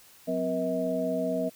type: tone cluster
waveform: sine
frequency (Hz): 182.9 / 258.3 / 478.2 / 640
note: F#3 / C4 / A#4 / D#5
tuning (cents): -20 / -22 / +44 / +49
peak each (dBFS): -35 / -31 / -33 / -29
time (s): 0.27-1.5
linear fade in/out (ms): 20
effects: white hiss -55 dBFS RMS until 1.55 s